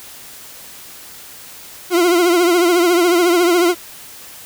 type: tone with vibrato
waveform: 40% pulse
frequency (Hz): 349.2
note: F4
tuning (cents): 0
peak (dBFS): -10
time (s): 1.9-3.75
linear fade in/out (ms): 50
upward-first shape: triangle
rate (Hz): 14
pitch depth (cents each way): 90
effects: white hiss -37 dBFS RMS until 4.45 s